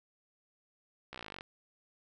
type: slowing click train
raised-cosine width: 0.3 ms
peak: -27 dBFS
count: 16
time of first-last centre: 1.13-1.409 s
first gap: 15 ms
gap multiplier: 1.03
effects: none